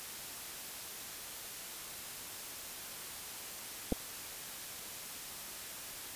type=clicks; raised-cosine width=2 ms; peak=-19 dBFS; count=2; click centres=3.922 / 3.926 s; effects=white hiss -45 dBFS RMS until 6.15 s + resampled to 32000 Hz